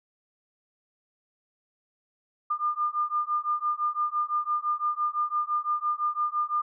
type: beating tone pair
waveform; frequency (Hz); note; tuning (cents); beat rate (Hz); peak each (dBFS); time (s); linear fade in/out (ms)
sine; 1203 / 1208.9; D6 / D6; +41 / +50; 5.9; -28; 2.5-6.62; 10
effects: none